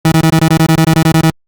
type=tone bursts; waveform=30% pulse; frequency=160.7 Hz; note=E3; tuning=44 cents flat; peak=-3 dBFS; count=14; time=0.05-1.302 s; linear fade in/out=2 ms; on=69 ms; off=22 ms; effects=Opus 48 kbps